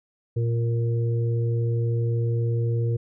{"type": "harmonic tone", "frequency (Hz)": 116.54, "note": "A#2", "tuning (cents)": 0, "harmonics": [1, 3, 4], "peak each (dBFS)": [-21, -35, -32], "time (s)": [0.36, 2.97], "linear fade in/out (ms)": 10, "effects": []}